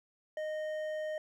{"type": "tone with hard clipping", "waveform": "triangle", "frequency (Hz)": 618, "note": "D#5", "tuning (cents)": -12, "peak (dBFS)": -36, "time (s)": [0.37, 1.18], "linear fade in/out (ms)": 2, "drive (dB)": 11, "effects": []}